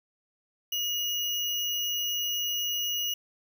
sine tone with sample-and-hold, 2884 Hz, F#7, 45 cents flat, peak -27 dBFS, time 0.72-3.14 s, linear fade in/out 5 ms, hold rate 8820 Hz, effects none

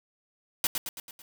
white noise with echo, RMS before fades -25 dBFS, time 0.64-0.67 s, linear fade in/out 2 ms, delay 110 ms, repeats 5, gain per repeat -5 dB, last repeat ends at 1.22 s, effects none

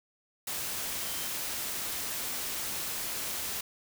sine tone in noise, 3129 Hz, G7, 4 cents flat, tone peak -46 dBFS, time 1.01-1.28 s, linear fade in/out 5 ms, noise white, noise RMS -35 dBFS, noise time 0.47-3.61 s, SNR -14 dB, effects none

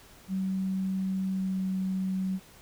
sine tone with pitch glide, 190 to 188.69 Hz, F#3 to F#3, +46 to +34 cents, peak -27 dBFS, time 0.28-2.4 s, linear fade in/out 50 ms, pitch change -12 cents, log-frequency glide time 1.34-1.6 s, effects pink hiss -54 dBFS RMS until 2.61 s

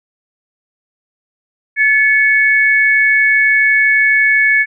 sine tone pair together, 1726.1 / 2217 Hz, A6 / C#7, -34 / 0 cents, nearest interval major third, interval 434 cents, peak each -11 dBFS, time 1.76-4.66 s, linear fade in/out 50 ms, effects none

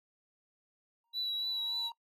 triangle tone with exponential growth, 932.3 Hz, A#5, in tune, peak -40 dBFS, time 1.04-1.92 s, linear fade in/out 2 ms, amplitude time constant 190 ms
triangle tone with vibrato, 3927 Hz, B7, 11 cents flat, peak -30 dBFS, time 1.13-1.91 s, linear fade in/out 50 ms, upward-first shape triangle, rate 3.5 Hz, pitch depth 24 cents each way
effects noise-tail reverb RT60 0.1 s tail -21 dB re dry + tanh soft clip ceiling -29 dBFS

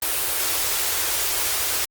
white band-stop noise, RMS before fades -23 dBFS, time 0.02-1.85 s, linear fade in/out 5 ms, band 110 to 310 Hz, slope 48 dB/octave, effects Opus 24 kbps

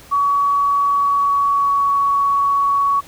sine tone with pitch glide, 1130 to 1120.9 Hz, C#6 to C#6, +33 to +19 cents, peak -13 dBFS, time 0.11-3.01 s, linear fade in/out 20 ms, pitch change -14 cents, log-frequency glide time 0.94-1.99 s, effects pink hiss -43 dBFS RMS until 3.07 s

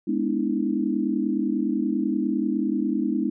sine chord, E dominant seventh, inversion first, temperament equal with one note detuned, 207.7 / 246.9 / 293.7 / 323.8 Hz, G#3 / B3 / D4 / E4, 0 / 0 / 0 / -31 cents, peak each -27 dBFS, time 0.07-3.3 s, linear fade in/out 10 ms, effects none

